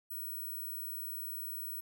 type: tone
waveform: sine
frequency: 15920 Hz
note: B9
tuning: 13 cents sharp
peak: -38 dBFS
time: 0.1-1.81 s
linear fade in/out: 10 ms
effects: none